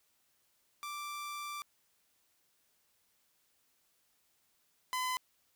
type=tone pair in turn; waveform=sawtooth; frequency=1174.7 / 1014.2 Hz; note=D6 / B5; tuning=0 / +46 cents; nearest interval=minor third; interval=254 cents; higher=first; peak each=-36 / -29 dBFS; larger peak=second; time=0.83-1.62 / 4.93-5.17 s; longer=first; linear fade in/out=0 ms; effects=white hiss -74 dBFS RMS until 5.55 s